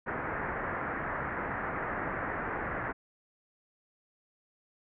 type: low-pass noise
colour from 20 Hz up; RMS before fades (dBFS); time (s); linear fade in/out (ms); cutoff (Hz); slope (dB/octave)
white; -35; 0.06-2.93; 20; 1900; 48
effects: none